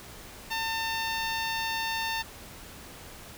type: tone with notch filter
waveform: 10% pulse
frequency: 900 Hz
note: A5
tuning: 39 cents sharp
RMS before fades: -31 dBFS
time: 0.5-2.23 s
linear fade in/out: 20 ms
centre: 9800 Hz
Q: 0.54
effects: pink hiss -46 dBFS RMS until 3.37 s